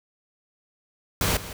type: noise with echo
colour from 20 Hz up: pink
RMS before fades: -23 dBFS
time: 1.21-1.37 s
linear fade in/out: 2 ms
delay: 160 ms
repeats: 1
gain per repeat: -14 dB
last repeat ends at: 1.53 s
effects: none